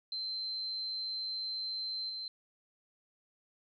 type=tone with level steps; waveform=sine; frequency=4103 Hz; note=C8; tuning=35 cents flat; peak=-35 / -38 dBFS; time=0.12-2.28 s; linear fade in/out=2 ms; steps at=2.09 s; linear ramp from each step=10 ms; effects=none